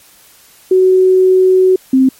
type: tone pair in turn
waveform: sine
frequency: 373.1 / 262.5 Hz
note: F#4 / C4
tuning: +14 / +6 cents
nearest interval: tritone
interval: 608 cents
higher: first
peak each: -5 dBFS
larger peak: neither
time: 0.71-1.76 / 1.93-2.09 s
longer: first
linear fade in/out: 5 ms
effects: white hiss -44 dBFS RMS until 2.19 s + MP3 64 kbps